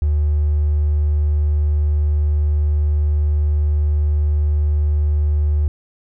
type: tone with hard clipping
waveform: triangle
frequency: 75 Hz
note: D2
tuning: 37 cents sharp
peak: -14 dBFS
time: 0.02-5.68 s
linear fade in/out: 0 ms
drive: 4 dB
effects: none